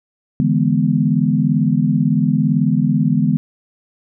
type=chord; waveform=sine; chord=E dominant seventh; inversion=third; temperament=equal; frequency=146.83 / 164.81 / 207.7 / 246.9 Hz; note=D3 / E3 / G#3 / B3; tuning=0 / 0 / 0 / 0 cents; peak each=-18 dBFS; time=0.4-3.37 s; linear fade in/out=0 ms; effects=none